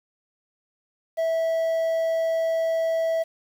triangle tone with quantisation, 654 Hz, E5, 14 cents flat, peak -19 dBFS, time 1.17-3.24 s, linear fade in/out 20 ms, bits 8, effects none

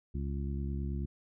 harmonic tone, 69.3 Hz, C#2, in tune, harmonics 1 / 2 / 3 / 4 / 5, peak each -34 / -39 / -41 / -48 / -47 dBFS, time 0.14-1.06 s, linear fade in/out 10 ms, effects none

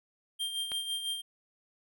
square tone with tremolo, 3184 Hz, G7, 26 cents sharp, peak -31 dBFS, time 0.39-1.22 s, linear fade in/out 20 ms, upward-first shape sine, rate 6 Hz, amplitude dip 55%
click, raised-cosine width 0.3 ms, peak -24 dBFS, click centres 0.718 s
effects none

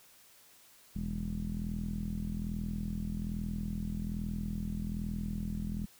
sawtooth tone with low-pass filter, 41.2 Hz, E1, in tune, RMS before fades -36 dBFS, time 0.95-5.86 s, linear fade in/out 10 ms, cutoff 200 Hz, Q 7, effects white hiss -60 dBFS RMS until 5.99 s

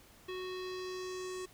square tone with low-pass filter sweep, 369.4 Hz, F#4, 3 cents flat, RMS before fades -41 dBFS, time 0.28-1.46 s, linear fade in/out 10 ms, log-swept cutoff 3300 to 8200 Hz, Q 2.3, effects pink hiss -60 dBFS RMS until 1.53 s

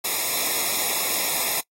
white noise with comb filter, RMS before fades -24 dBFS, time 0.04-1.61 s, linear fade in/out 10 ms, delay 0.66 ms, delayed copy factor -0.9, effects noise-tail reverb RT60 0.1 s tail -25 dB re dry + AAC 48 kbps

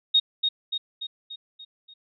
sine tone with echo, 3729 Hz, A#7, in tune, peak -15 dBFS, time 0.14-0.2 s, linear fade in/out 10 ms, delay 290 ms, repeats 6, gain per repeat -5 dB, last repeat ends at 1.94 s, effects none

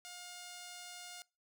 5% pulse tone, 712 Hz, F5, 33 cents sharp, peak -36 dBFS, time 0.05-1.22 s, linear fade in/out 0 ms, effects noise-tail reverb RT60 0.3 s tail -24 dB re dry

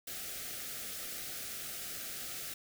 white band-stop noise, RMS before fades -42 dBFS, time 0.07-2.54 s, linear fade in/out 5 ms, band 780 to 1200 Hz, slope 96 dB/octave, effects none

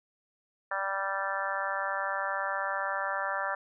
harmonic tone, 195.2 Hz, G3, 7 cents flat, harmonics 3 / 4 / 5 / 6 / 7 / 8 / 9, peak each -37 / -38 / -37 / -38 / -36 / -38 / -36 dBFS, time 0.71-3.55 s, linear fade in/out 5 ms, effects none

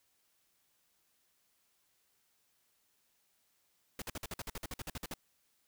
pink noise bursts, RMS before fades -41 dBFS, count 15, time 3.99-5.139 s, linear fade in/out 2 ms, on 29 ms, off 51 ms, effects white hiss -75 dBFS RMS until 5.67 s

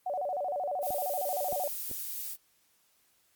sine tone with vibrato, 653 Hz, E5, 17 cents flat, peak -30 dBFS, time 0.06-1.68 s, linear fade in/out 5 ms, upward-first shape square, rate 13 Hz, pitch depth 210 cents each way
violet noise, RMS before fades -37 dBFS, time 0.81-2.37 s, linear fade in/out 50 ms
clicks, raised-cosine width 2 ms, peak -30 dBFS, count 3, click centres 0.905 / 1.527 / 1.913 s
effects white hiss -69 dBFS RMS until 3.35 s + Opus 32 kbps

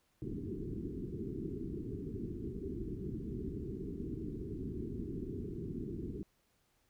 white low-pass noise, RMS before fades -41 dBFS, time 0.22-6.23 s, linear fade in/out 0 ms, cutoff 410 Hz, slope 96 dB/octave, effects pink hiss -75 dBFS RMS until 6.89 s

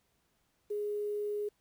sine tone with quantisation, 415.3 Hz, G#4, in tune, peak -32 dBFS, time 0.7-1.49 s, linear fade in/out 10 ms, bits 10, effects pink hiss -75 dBFS RMS until 1.6 s

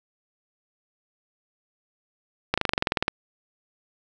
slowing click train, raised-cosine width 0.3 ms, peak -5 dBFS, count 13, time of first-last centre 2.54-3.081 s, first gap 36 ms, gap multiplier 1.04, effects none

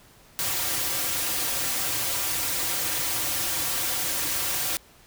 white noise with comb filter, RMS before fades -27 dBFS, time 0.39-4.77 s, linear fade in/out 0 ms, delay 4.7 ms, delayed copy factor -0.75, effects pink hiss -54 dBFS RMS until 5.06 s

